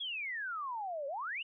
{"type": "exponential two-way sweep", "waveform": "sine", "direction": "down then up", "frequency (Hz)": [3419, 537, 2997], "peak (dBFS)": -36, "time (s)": [0, 1.43], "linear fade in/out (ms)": 10, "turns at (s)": 1.07, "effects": []}